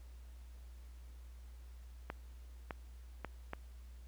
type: clicks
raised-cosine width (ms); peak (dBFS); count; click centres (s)
0.5; -25; 4; 2.101 / 2.708 / 3.247 / 3.534
effects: added 60 Hz sine -50 dBFS peak until 4.07 s + pink hiss -68 dBFS RMS until 4.07 s